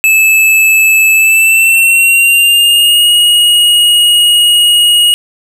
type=tone with pitch glide; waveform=square; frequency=2613 to 2883 Hz; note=E7 to F#7; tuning=-16 to -46 cents; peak=-5 dBFS; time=0.04-5.14 s; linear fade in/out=0 ms; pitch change=+170 cents; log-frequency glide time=1.13-3.1 s; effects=none